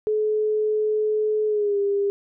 sine tone with pitch glide, 428.2 to 401.8 Hz, A4 to G4, -47 to +43 cents, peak -19 dBFS, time 0.07-2.1 s, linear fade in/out 0 ms, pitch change -110 cents, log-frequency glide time 1.47-1.78 s, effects none

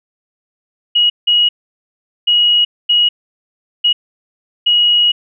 sine tone bursts at uneven times, 2900 Hz, F#7, 35 cents flat, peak -8 dBFS, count 6, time 0.95-1.1 / 1.27-1.49 / 2.27-2.65 / 2.89-3.09 / 3.84-3.93 / 4.66-5.12 s, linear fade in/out 10 ms, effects none

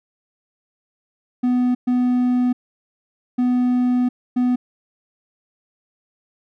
triangle tone bursts at uneven times, 248.3 Hz, B3, 9 cents sharp, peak -13 dBFS, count 4, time 1.43-1.75 / 1.87-2.53 / 3.38-4.09 / 4.36-4.56 s, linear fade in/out 10 ms, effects none

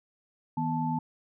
sine tone cluster, 158.6 / 244 / 876 Hz, D#3 / B3 / A5, +33 / -21 / -8 cents, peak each -31 dBFS, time 0.57-0.99 s, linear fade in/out 5 ms, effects none

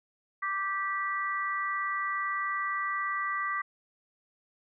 harmonic tone, 391.2 Hz, G4, 4 cents flat, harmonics 3 / 4 / 5, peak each -31 / -39 / -33 dBFS, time 0.42-3.62 s, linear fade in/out 10 ms, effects none

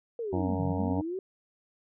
sine linear two-way sweep, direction down then up, 482.9 to 130.81 to 389.3 Hz, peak -31 dBFS, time 0.19-1.19 s, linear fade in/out 2 ms, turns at 0.64 s
harmonic tone, 92.9 Hz, F#2, 7 cents sharp, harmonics 1 / 2 / 3 / 5 / 6 / 7 / 8 / 9 / 10, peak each -32 / -34 / -33 / -38 / -42 / -40 / -43 / -41 / -42 dBFS, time 0.32-1.02 s, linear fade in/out 20 ms
effects none

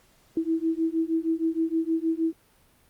sine beating tone pair, 322.6 / 329 Hz, E4 / E4, -37 / -3 cents, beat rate 6.4 Hz, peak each -26 / -26 dBFS, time 0.37-2.33 s, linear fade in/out 2 ms, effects pink hiss -61 dBFS RMS until 2.89 s + Opus 48 kbps

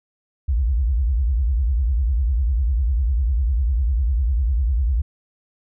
sine tone with vibrato, 61.7 Hz, B1, 1 cent flat, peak -16 dBFS, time 0.48-5.02 s, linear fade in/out 10 ms, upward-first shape sine, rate 10 Hz, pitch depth 280 cents each way, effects none

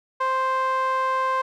sawtooth tone with band-pass filter, 523.3 Hz, C5, in tune, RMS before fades -23 dBFS, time 0.2-1.42 s, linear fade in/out 10 ms, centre 1100 Hz, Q 2.8, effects none

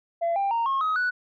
sine tone with pitch steps, 678 / 792.4 / 926.2 / 1082.5 / 1265.2 / 1478.7 Hz, E5 / G5 / A#5 / C#6 / D#6 / F#6, +49 / +18 / -11 / -41 / +29 / -1 cents, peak -20 dBFS, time 0.21-1.11 s, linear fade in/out 20 ms, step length 150 ms, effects tanh soft clip ceiling -20 dBFS

